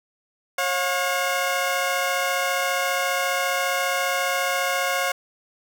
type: tone pair together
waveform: 15% pulse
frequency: 545 / 715.1 Hz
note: C#5 / F5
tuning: -29 / +41 cents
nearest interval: perfect fourth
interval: 470 cents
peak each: -18 dBFS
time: 0.58-5.12 s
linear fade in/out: 5 ms
effects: none